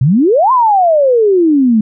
sine exponential two-way sweep, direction up then down, 118.7 to 1061 to 209.3 Hz, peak -6 dBFS, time 0.01-1.81 s, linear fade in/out 5 ms, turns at 0.52 s, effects none

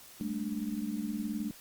sine chord, G suspended second, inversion none, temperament equal with one note detuned, 200.9 / 220 / 293.7 Hz, G3 / A3 / D4, +43 / 0 / 0 cents, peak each -38 / -35 / -38 dBFS, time 0.21-1.51 s, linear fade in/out 0 ms, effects white hiss -53 dBFS RMS until 1.6 s + Opus 48 kbps

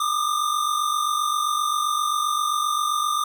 square tone pair together, 1191.4 / 1239 Hz, D6 / D#6, +24 / -8 cents, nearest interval minor second, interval 68 cents, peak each -23 / -27 dBFS, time 0-3.24 s, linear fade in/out 5 ms, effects none

